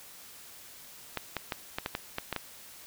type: clicks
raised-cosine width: 0.3 ms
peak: -15 dBFS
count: 9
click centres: 1.173 / 1.367 / 1.522 / 1.785 / 1.861 / 1.951 / 2.184 / 2.327 / 2.363 s
effects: white hiss -50 dBFS RMS until 2.86 s